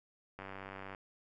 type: click train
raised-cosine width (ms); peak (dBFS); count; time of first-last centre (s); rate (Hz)
0.5; -30; 55; 0.39-0.948; 96.7
effects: none